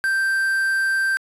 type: tone with quantisation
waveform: triangle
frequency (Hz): 1568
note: G6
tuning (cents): 0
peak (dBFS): -16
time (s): 0.04-1.17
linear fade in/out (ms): 0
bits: 6
effects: resampled to 32000 Hz